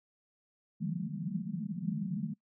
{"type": "band-pass noise", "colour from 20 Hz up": "white", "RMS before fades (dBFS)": -36, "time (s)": [0.8, 2.34], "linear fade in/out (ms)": 10, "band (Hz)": [150, 220], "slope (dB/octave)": 96, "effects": ["noise-tail reverb RT60 0.1 s tail -23 dB re dry"]}